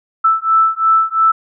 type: beating tone pair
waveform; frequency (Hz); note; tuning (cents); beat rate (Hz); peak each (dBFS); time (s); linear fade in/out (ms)
sine; 1318.5 / 1321.4; E6 / E6; 0 / +4; 2.9; -13; 0.24-1.32; 10
effects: none